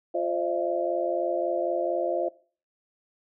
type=tone cluster; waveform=sine; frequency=349.9 / 528 / 613 / 677 Hz; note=F4 / C5 / D#5 / E5; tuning=+3 / +16 / -26 / +46 cents; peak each=-30 dBFS; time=0.14-2.29 s; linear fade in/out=10 ms; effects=noise-tail reverb RT60 0.4 s tail -19 dB re dry